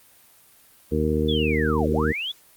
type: harmonic tone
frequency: 77 Hz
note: D#2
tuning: 17 cents flat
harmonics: 1 / 2 / 3 / 4 / 5 / 6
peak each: -26 / -28 / -26 / -28 / -29 / -25 dBFS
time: 0.91-2.13 s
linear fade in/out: 20 ms
type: linear two-way sweep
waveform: sine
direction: down then up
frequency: 3520 to 281.7 to 3520 Hz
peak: -26 dBFS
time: 1.28-2.32 s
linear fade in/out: 10 ms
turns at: 1.91 s
effects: white hiss -54 dBFS RMS until 2.56 s + Opus 32 kbps

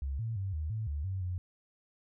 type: tone with pitch steps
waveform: sine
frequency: 68.3 / 113.3 / 96.9 / 77.2 / 109.5 / 73 / 95.2 / 90.1 Hz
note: C#2 / A#2 / G2 / D#2 / A2 / D2 / F#2 / F#2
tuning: -25 / -49 / -20 / -13 / -8 / -10 / +50 / -45 cents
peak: -32 dBFS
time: 0.02-1.38 s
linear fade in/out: 0 ms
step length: 170 ms
effects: none

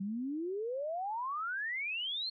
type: exponential sweep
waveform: sine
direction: up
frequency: 187.7 to 4310 Hz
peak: -34 dBFS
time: 0-2.3 s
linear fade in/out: 10 ms
effects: none

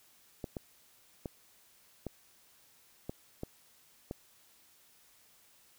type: clicks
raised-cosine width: 2 ms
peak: -24 dBFS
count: 7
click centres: 0.442 / 0.568 / 1.258 / 2.067 / 3.095 / 3.434 / 4.111 s
effects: white hiss -64 dBFS RMS until 5.78 s

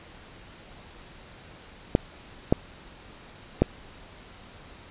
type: clicks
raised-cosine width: 2 ms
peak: -4 dBFS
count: 3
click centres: 1.951 / 2.525 / 3.62 s
effects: pink hiss -48 dBFS RMS until 4.9 s + resampled to 8000 Hz

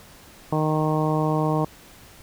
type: harmonic tone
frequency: 154.8 Hz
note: D#3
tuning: 9 cents flat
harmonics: 1 / 2 / 3 / 4 / 5 / 6 / 7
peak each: -23 / -26 / -28 / -29 / -30 / -31 / -31 dBFS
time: 0.52-1.65 s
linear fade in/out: 5 ms
effects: pink hiss -48 dBFS RMS until 2.22 s

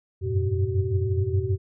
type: tone cluster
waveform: sine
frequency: 90.1 / 95.3 / 102.2 / 120.8 / 380.9 Hz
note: F#2 / G2 / G#2 / B2 / G4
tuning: -45 / -48 / -27 / -38 / -50 cents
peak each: -26 / -28 / -27 / -30 / -29 dBFS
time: 0.21-1.58 s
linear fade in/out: 50 ms
effects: none

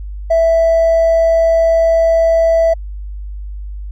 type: tone with hard clipping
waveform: triangle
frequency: 659 Hz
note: E5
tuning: 1 cent flat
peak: -8 dBFS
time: 0.3-2.74 s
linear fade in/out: 10 ms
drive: 2 dB
effects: added 50 Hz sine -23 dBFS peak until 3.91 s

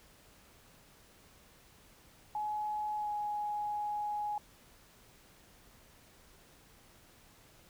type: tone with pitch glide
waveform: sine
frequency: 845 to 834.3 Hz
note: G#5 to G#5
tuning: +30 to +8 cents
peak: -33 dBFS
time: 2.35-4.38 s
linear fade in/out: 2 ms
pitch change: -22 cents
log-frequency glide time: 2.98-3.1 s
effects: pink hiss -61 dBFS RMS until 7.69 s

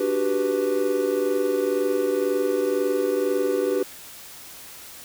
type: chord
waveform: triangle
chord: G major seventh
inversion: second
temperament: equal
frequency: 293.7 / 370 / 392 / 493.9 Hz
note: D4 / F#4 / G4 / B4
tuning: 0 / 0 / 0 / 0 cents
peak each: -27 / -26 / -22 / -23 dBFS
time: 0-3.83 s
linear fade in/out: 5 ms
effects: white hiss -42 dBFS RMS until 5.04 s

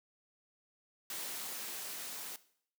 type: noise with level ramp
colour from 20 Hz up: white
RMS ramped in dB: -41 to -44 dBFS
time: 1.1-2.36 s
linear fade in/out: 2 ms
effects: noise-tail reverb RT60 0.6 s tail -17 dB re dry + high-pass 200 Hz 12 dB/octave

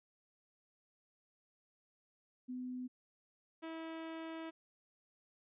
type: tone pair in turn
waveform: sine / sawtooth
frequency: 251.9 / 324.5 Hz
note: B3 / E4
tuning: +34 / -27 cents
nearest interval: major third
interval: 439 cents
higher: second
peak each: -40 / -39 dBFS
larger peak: second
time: 2.48-2.88 / 3.62-4.51 s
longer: second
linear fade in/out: 20 ms
effects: resampled to 8000 Hz

